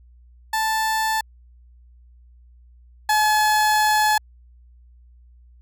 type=tone pair in turn; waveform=30% pulse; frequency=880 / 854 Hz; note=A5 / G#5; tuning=0 / +48 cents; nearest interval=minor second; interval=52 cents; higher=first; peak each=-17 / -13 dBFS; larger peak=second; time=0.53-1.21 / 3.09-4.18 s; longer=second; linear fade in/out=5 ms; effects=added 60 Hz sine -47 dBFS peak until 5.61 s